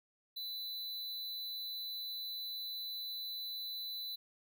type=tone with amplitude modulation; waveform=square; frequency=3997 Hz; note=B7; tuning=20 cents sharp; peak=-39 dBFS; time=0.36-4.16 s; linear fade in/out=10 ms; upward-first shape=sine; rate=293 Hz; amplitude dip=30%; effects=none